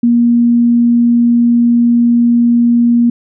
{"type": "tone", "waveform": "sine", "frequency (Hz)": 237.2, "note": "A#3", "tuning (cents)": 30, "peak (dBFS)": -6, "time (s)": [0.03, 3.1], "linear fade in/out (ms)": 5, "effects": []}